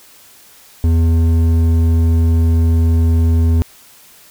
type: tone with hard clipping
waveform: sine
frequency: 82.41 Hz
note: E2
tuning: in tune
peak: -11 dBFS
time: 0.84-3.62 s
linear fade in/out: 0 ms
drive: 8 dB
effects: white hiss -44 dBFS RMS until 4.3 s